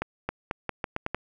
accelerating click train, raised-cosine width 0.5 ms, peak -13 dBFS, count 8, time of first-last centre 0.02-1.146 s, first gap 270 ms, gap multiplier 0.82, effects none

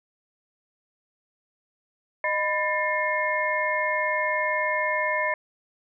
sine tone cluster, 615 / 996 / 1781 / 2143 Hz, D#5 / B5 / A6 / C7, -20 / +14 / +21 / +41 cents, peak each -28 dBFS, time 2.24-5.34 s, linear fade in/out 2 ms, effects none

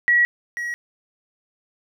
sine / triangle tone pair in turn, 1922 / 1909.8 Hz, B6 / A#6, -48 / +41 cents, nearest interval unison, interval 11 cents, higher first, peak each -13 / -23 dBFS, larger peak first, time 0.08-0.25 / 0.57-0.74 s, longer neither, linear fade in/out 0 ms, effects none

